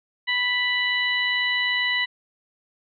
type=harmonic tone; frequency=987.8 Hz; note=B5; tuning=in tune; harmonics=1 / 2 / 3 / 4; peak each=-34 / -22 / -27 / -30 dBFS; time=0.27-2.06 s; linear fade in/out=20 ms; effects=none